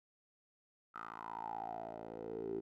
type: tone with band-pass filter sweep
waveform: 10% pulse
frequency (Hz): 56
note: A1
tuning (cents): +31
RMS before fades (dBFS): -44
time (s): 0.94-2.61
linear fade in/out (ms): 20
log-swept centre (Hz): 1300 to 370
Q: 8.7
effects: MP3 96 kbps